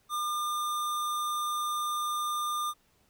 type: tone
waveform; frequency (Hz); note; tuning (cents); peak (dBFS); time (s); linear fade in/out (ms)
square; 1203; D6; +41; -30; 0.09-2.74; 50
effects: pink hiss -68 dBFS RMS until 3.09 s